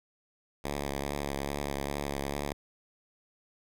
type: tone with vibrato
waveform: 5% pulse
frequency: 70.7 Hz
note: C#2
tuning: 35 cents sharp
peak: -21 dBFS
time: 0.64-2.53 s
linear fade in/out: 5 ms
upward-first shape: triangle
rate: 2.4 Hz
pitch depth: 37 cents each way
effects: none